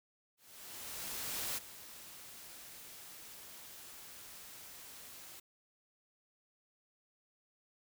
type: noise with ADSR envelope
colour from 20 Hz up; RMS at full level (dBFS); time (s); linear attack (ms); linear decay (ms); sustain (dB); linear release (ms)
white; -38; 0.37-5.4; 1200; 21; -14; 7
effects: none